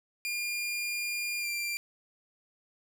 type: tone with pitch glide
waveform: sawtooth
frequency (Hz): 2410 to 2371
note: D7 to D7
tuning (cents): +44 to +16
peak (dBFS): -28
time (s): 0.25-1.77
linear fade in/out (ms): 0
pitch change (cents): -28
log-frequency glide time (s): 1.4-1.47
effects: none